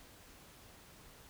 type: silence
effects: pink hiss -58 dBFS RMS until 1.29 s